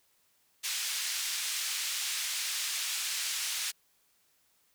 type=band-pass noise; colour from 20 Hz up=white; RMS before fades=-34 dBFS; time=0.63-3.72 s; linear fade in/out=20 ms; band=2000 to 7500 Hz; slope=12 dB/octave; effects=white hiss -70 dBFS RMS until 4.74 s